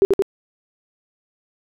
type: tone with echo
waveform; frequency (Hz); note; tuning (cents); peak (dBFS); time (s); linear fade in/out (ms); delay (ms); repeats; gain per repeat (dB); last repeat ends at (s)
sine; 392; G4; 0; -9; 0.02-0.05; 0; 86; 2; -2; 0.222
effects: none